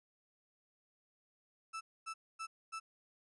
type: tone bursts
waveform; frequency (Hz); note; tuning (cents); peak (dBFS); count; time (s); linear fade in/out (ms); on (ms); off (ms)
35% pulse; 1318.5; E6; 0; -39; 4; 1.73-2.8; 20; 80; 250
effects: resampled to 24000 Hz